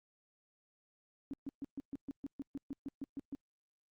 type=tone bursts; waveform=sine; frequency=277.2 Hz; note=C#4; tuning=in tune; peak=-38 dBFS; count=14; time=1.31-3.35 s; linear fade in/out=0 ms; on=25 ms; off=130 ms; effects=Opus 48 kbps